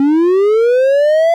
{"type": "linear sweep", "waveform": "triangle", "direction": "up", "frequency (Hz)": [270.3, 682], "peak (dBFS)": -6, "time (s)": [0, 1.34], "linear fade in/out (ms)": 2, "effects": []}